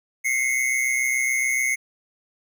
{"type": "tone pair together", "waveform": "square", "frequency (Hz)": [2059, 2186], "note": ["C7", "C#7"], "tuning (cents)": [-28, -25], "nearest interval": "minor second", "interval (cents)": 103, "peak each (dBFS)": [-25, -23], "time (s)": [0.24, 1.76], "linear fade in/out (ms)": 20, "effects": []}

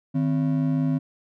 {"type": "ring-modulated tone", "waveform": "triangle", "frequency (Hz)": 207.7, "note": "G#3", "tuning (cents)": 0, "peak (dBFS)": -15, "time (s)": [0.14, 0.99], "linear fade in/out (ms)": 20, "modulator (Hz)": 52.7, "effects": []}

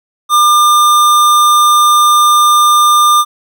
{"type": "tone", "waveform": "square", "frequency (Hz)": 1200, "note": "D6", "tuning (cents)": 37, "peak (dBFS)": -6, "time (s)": [0.29, 3.25], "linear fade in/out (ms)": 50, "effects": []}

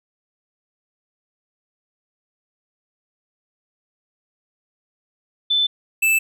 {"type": "tone pair in turn", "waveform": ["sine", "square"], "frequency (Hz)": [3520, 2637], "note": ["A7", "E7"], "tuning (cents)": [0, 0], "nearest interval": "perfect fourth", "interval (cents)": 500, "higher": "first", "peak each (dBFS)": -15, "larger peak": "neither", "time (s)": [[5.5, 5.67], [6.02, 6.19]], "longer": "neither", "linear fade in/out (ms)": 10, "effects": []}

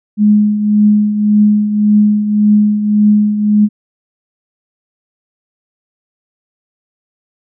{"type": "tone with tremolo", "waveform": "sine", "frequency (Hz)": 209.4, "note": "G#3", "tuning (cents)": 15, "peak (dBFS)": -4, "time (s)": [0.17, 3.69], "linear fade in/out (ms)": 50, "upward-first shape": "triangle", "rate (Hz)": 1.8, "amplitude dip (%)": 65, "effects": []}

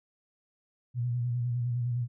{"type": "tone with vibrato", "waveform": "sine", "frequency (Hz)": 121.3, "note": "B2", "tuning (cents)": -31, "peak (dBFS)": -27, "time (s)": [0.94, 2.08], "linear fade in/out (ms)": 50, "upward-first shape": "square", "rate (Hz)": 9.8, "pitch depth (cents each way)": 35, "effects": []}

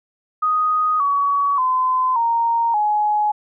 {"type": "tone with pitch steps", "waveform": "sine", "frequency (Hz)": [1246, 1129.5, 1023.8, 928.1, 841.3], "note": ["D#6", "C#6", "C6", "A#5", "G#5"], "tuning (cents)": [2, 32, -38, -8, 22], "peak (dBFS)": -15, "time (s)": [0.42, 3.32], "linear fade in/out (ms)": 10, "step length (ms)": 580, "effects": []}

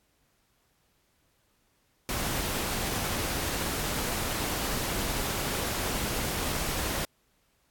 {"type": "noise", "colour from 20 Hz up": "pink", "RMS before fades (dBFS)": -31, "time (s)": [2.09, 7.05], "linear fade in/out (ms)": 0, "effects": ["pink hiss -70 dBFS RMS until 7.7 s", "AAC 64 kbps"]}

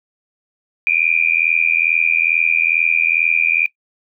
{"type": "tone with amplitude modulation", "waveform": "sine", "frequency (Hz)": 2411, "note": "D7", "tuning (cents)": 45, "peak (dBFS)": -8, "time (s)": [0.87, 3.66], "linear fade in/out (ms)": 0, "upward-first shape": "sine", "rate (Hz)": 82.3, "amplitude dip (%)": 100, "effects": ["noise-tail reverb RT60 0.1 s tail -20 dB re dry"]}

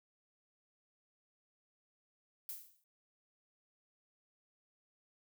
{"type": "noise with exponential decay", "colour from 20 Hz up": "violet", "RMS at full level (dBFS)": -41, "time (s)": [2.49, 2.84], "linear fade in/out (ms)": 1, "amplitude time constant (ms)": 75, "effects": []}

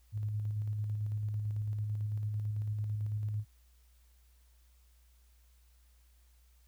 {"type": "tone with tremolo", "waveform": "sine", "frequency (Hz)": 105.7, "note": "G#2", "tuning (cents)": 31, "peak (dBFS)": -31, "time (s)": [0.12, 3.45], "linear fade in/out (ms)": 50, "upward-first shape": "square", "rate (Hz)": 9, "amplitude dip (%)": 25, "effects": ["added 60 Hz sine -61 dBFS peak until 6.67 s", "white hiss -72 dBFS RMS until 6.67 s"]}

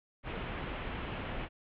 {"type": "low-pass noise", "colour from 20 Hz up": "pink", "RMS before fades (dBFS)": -39, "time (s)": [0.23, 1.49], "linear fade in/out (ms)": 50, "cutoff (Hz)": 3200, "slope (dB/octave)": 48, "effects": []}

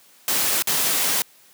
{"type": "noise with dropouts", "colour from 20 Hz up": "white", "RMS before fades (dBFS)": -21, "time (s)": [0.28, 1.22], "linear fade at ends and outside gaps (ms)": 1, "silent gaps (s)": [0.623, 0.672], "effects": ["white hiss -53 dBFS RMS until 1.53 s", "high-pass 150 Hz 12 dB/octave"]}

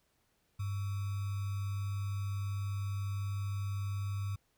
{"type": "tone with sample-and-hold", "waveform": "sine", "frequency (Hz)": 99.3, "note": "G2", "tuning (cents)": 23, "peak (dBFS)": -33, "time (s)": [0.59, 4.36], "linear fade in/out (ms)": 10, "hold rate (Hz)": 1225, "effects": ["pink hiss -75 dBFS RMS until 4.57 s"]}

